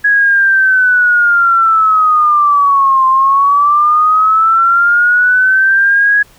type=linear two-way sweep; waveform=sine; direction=down then up; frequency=1671 to 1046.5 to 1671 Hz; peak=-6 dBFS; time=0.04-6.23 s; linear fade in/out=10 ms; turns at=3.07 s; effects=pink hiss -45 dBFS RMS until 6.38 s

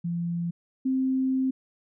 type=tone pair in turn; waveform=sine; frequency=171.1 / 262.2 Hz; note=F3 / C4; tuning=-35 / +4 cents; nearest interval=perfect fifth; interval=739 cents; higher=second; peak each=-26 / -22 dBFS; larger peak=second; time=0.04-0.51 / 0.85-1.51 s; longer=second; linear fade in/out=10 ms; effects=none

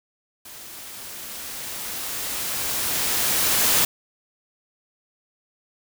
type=noise with level ramp; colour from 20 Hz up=white; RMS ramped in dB=-41 to -18 dBFS; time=0.45-3.85 s; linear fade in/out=5 ms; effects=none

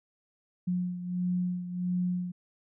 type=beating tone pair; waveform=sine; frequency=179.2 / 180.7 Hz; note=F3 / F#3; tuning=+45 / -41 cents; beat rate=1.5 Hz; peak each=-29 / -35 dBFS; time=0.67-2.32 s; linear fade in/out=10 ms; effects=none

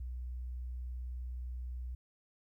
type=tone with vibrato; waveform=sine; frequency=61.74 Hz; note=B1; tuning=in tune; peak=-38 dBFS; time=0-1.95 s; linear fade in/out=5 ms; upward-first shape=square; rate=19 Hz; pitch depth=10 cents each way; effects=13-bit

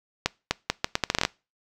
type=accelerating click train; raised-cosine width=0.2 ms; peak=-4 dBFS; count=12; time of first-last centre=0.26-1.251 s; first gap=250 ms; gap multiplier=0.76; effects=noise-tail reverb RT60 0.3 s tail -24 dB re dry

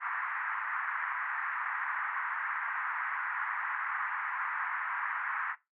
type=band-pass noise; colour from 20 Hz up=white; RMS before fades=-35 dBFS; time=0-5.56 s; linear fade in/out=50 ms; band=940 to 1900 Hz; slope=48 dB/octave; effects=noise-tail reverb RT60 0.2 s tail -17 dB re dry

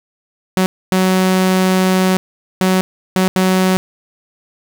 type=tone bursts at uneven times; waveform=sawtooth; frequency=186.6 Hz; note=F#3; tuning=15 cents sharp; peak=-7 dBFS; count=5; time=0.57-0.66 / 0.92-2.17 / 2.61-2.81 / 3.16-3.28 / 3.36-3.77 s; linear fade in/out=0 ms; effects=8-bit

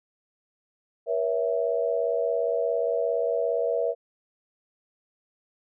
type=chord; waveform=sine; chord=A# diminished; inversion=none; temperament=equal with one note detuned; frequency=477.1 / 554.4 / 659.3 Hz; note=A#4 / C#5 / E5; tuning=+40 / 0 / 0 cents; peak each=-26 / -29 / -27 dBFS; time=1.06-3.95 s; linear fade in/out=50 ms; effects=none

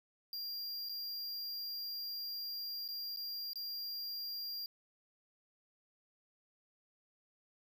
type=tone with dropouts; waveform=square; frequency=4776 Hz; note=D8; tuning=28 cents sharp; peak=-40 dBFS; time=0.33-4.66 s; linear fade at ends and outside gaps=1 ms; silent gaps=0.888-0.894 / 2.879-2.887 / 3.162-3.171 / 3.533-3.557 s; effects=12-bit

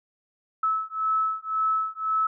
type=beating tone pair; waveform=sine; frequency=1300 / 1301.9 Hz; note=E6 / E6; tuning=-24 / -22 cents; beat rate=1.9 Hz; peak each=-26 dBFS; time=0.63-2.27 s; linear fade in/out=5 ms; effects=none

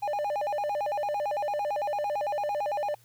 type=tone with vibrato; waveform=triangle; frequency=697 Hz; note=F5; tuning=4 cents flat; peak=-25 dBFS; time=0.02-2.95 s; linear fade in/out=10 ms; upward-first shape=square; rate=8.9 Hz; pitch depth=280 cents each way; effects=added 118 Hz sine -60 dBFS peak until 3.04 s + white hiss -62 dBFS RMS until 3.04 s

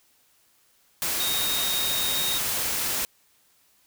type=tone in noise; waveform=sine; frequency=3729 Hz; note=A#7; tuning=in tune; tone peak=-27 dBFS; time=1.2-2.38 s; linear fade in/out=0 ms; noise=white; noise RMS=-27 dBFS; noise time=1.02-3.05 s; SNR=-3 dB; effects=white hiss -63 dBFS RMS until 3.86 s

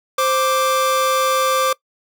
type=tone pair together; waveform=45% pulse; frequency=523.3 / 1174.7 Hz; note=C5 / D6; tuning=0 / 0 cents; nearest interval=octave + major second; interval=1400 cents; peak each=-19 / -17 dBFS; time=0.18-1.73 s; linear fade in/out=5 ms; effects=noise-tail reverb RT60 0.1 s tail -21 dB re dry

